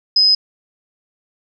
sine tone, 5050 Hz, D#8, 25 cents sharp, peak -9 dBFS, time 0.16-0.35 s, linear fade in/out 5 ms, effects none

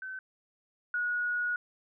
sine tone pair in turn, 1528 / 1454 Hz, G6 / F#6, -45 / -31 cents, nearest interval minor second, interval 86 cents, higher first, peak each -37 / -28 dBFS, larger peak second, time 0.02-0.19 / 0.94-1.56 s, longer second, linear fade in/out 2 ms, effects none

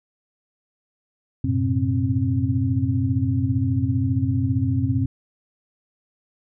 sine tone cluster, 93.3 / 111.2 / 126.2 / 266.3 Hz, F#2 / A2 / B2 / C4, +15 / +19 / +38 / +31 cents, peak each -24 dBFS, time 1.44-5.06 s, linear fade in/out 5 ms, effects none

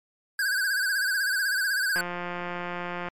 square tone with vibrato, 1568 Hz, G6, in tune, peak -24 dBFS, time 0.39-2.01 s, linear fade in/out 2 ms, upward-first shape sine, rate 16 Hz, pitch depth 94 cents each way
click train, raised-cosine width 0.5 ms, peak -18 dBFS, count 199, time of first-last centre 1.96-3.085 s, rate 176 Hz
effects MP3 64 kbps

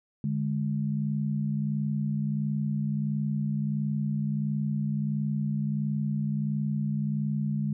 sine tone pair together, 146.83 / 208.3 Hz, D3 / G#3, 0 / +5 cents, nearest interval tritone, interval 605 cents, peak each -28 / -29 dBFS, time 0.24-7.73 s, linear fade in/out 2 ms, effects none

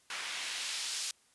white noise with band-pass filter sweep, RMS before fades -38 dBFS, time 0.1-1.11 s, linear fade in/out 2 ms, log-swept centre 1800 to 5300 Hz, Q 0.94, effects white hiss -67 dBFS RMS until 1.34 s + resampled to 24000 Hz

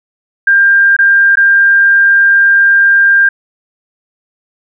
sine tone with dropouts, 1596 Hz, G6, 31 cents sharp, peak -4 dBFS, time 0.47-3.29 s, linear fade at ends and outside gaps 5 ms, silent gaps 0.966-0.988 / 1.356-1.371 s, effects none

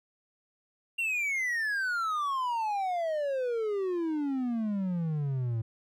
triangle exponential sweep, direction down, 2785 to 110 Hz, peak -26 dBFS, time 0.98-5.62 s, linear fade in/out 10 ms, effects none

